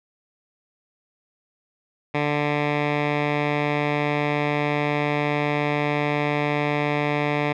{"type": "tone with low-pass filter", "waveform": "10% pulse", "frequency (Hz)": 147.2, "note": "D3", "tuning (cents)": 4, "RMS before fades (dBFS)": -23, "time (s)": [2.14, 7.53], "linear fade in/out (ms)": 10, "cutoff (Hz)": 2500, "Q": 1.9, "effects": []}